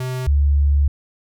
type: tone pair in turn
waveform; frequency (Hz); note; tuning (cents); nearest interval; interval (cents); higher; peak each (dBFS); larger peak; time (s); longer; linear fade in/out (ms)
square / sine; 128.1 / 71.5; C3 / D2; -36 / -46; minor seventh; 1010; first; -23 / -12; second; 0-0.27 / 0.27-0.88; second; 5
effects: none